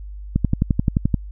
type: click train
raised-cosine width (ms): 5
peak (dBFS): -4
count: 10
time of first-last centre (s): 0.36-1.143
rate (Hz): 11.5
effects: added 50 Hz sine -31 dBFS peak until 1.31 s